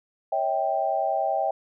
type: chord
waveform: sine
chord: C# diminished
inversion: none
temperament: equal with one note detuned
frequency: 554.4 / 644.6 / 784 Hz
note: C#5 / E5 / G5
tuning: 0 / -39 / 0 cents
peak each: -30 / -26 / -25 dBFS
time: 0.32-1.51 s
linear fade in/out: 5 ms
effects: none